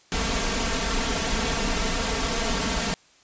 pink noise with comb filter, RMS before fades -25 dBFS, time 0.12-2.94 s, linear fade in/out 0 ms, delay 4.4 ms, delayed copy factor +0.8, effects white hiss -57 dBFS RMS until 3.23 s + resampled to 16000 Hz

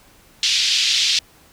pink band-pass noise, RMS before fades -18 dBFS, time 0.43-1.19 s, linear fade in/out 2 ms, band 3000 to 5300 Hz, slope 24 dB/octave, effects pink hiss -51 dBFS RMS until 1.52 s

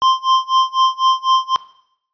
square tone with tremolo, 1047 Hz, C6, 1 cent sharp, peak -10 dBFS, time 0.02-1.56 s, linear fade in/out 0 ms, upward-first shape sine, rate 4 Hz, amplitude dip 95%, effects noise-tail reverb RT60 0.7 s tail -18 dB re dry + resampled to 11025 Hz

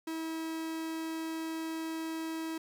45% pulse tone, 322.9 Hz, E4, 36 cents flat, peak -35 dBFS, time 0.07-2.58 s, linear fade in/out 5 ms, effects 11-bit

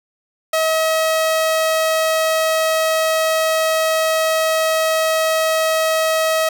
sawtooth tone, 639 Hz, D#5, 46 cents sharp, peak -11 dBFS, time 0.53-6.49 s, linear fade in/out 5 ms, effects none

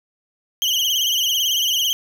35% pulse tone with vibrato, 3053 Hz, G7, 46 cents flat, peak -15 dBFS, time 0.62-1.93 s, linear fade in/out 0 ms, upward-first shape triangle, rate 18 Hz, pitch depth 120 cents each way, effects none

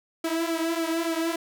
sawtooth tone with flanger, 329.6 Hz, E4, in tune, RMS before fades -27 dBFS, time 0.24-1.36 s, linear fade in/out 5 ms, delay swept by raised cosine 1.9 to 5.2 ms, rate 3.5 Hz, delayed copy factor -0.75, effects none

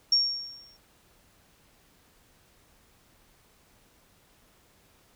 sine tone with exponential decay, 5530 Hz, F8, 18 cents flat, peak -17 dBFS, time 0.12-0.77 s, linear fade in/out 5 ms, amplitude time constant 140 ms, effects pink hiss -62 dBFS RMS until 5.15 s

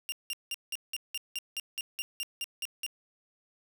sawtooth tone bursts, 2794 Hz, F7, in tune, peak -29 dBFS, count 14, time 0.09-2.864 s, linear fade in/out 0 ms, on 31 ms, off 180 ms, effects none

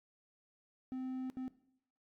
triangle tone bursts at uneven times, 258.5 Hz, C4, 21 cents flat, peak -36 dBFS, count 2, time 0.92-1.3 / 1.37-1.48 s, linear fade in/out 0 ms, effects noise-tail reverb RT60 0.7 s tail -17 dB re dry + AAC 64 kbps

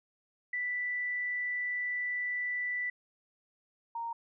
sine tone pair in turn, 1975.5 / 927.7 Hz, B6 / A#5, 0 / -9 cents, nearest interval octave + minor second, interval 1309 cents, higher first, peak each -31 / -34 dBFS, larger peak first, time 0.53-2.9 / 3.95-4.13 s, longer first, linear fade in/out 5 ms, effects none

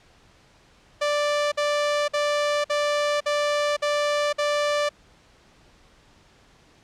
sawtooth tone bursts, 587.3 Hz, D5, in tune, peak -17 dBFS, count 7, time 1.01-4.892 s, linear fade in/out 10 ms, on 510 ms, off 52 ms, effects pink hiss -56 dBFS RMS until 6.83 s + low-pass 6000 Hz 12 dB/octave

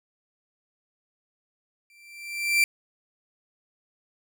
40% pulse tone with exponential growth, 2351 Hz, D7, 1 cent sharp, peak -15 dBFS, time 1.9-2.64 s, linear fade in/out 1 ms, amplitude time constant 160 ms, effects none

